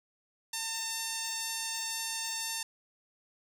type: tone with band-pass filter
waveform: sawtooth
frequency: 902 Hz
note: A5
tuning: 43 cents sharp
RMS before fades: -36 dBFS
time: 0.53-2.63 s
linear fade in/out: 5 ms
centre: 7300 Hz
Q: 1.1
effects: none